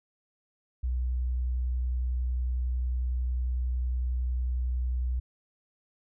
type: tone with vibrato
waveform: sine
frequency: 62.1 Hz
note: B1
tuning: 10 cents sharp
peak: -26 dBFS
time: 0.83-5.2 s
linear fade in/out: 10 ms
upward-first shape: sine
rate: 11 Hz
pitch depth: 10 cents each way
effects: none